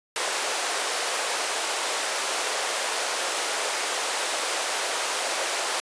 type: high-pass noise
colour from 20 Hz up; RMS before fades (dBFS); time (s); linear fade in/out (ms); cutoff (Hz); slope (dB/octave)
pink; -27; 0.16-5.8; 0; 470; 24
effects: resampled to 22050 Hz